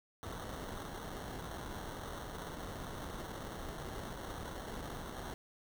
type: noise with sample-and-hold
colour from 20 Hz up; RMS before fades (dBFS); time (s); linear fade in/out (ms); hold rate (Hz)
pink; -44; 0.23-5.34; 0; 2450
effects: none